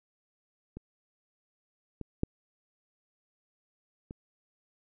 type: clicks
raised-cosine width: 3 ms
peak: -28 / -25 / -14 / -28 dBFS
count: 4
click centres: 0.77 / 2.013 / 2.234 / 4.109 s
effects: none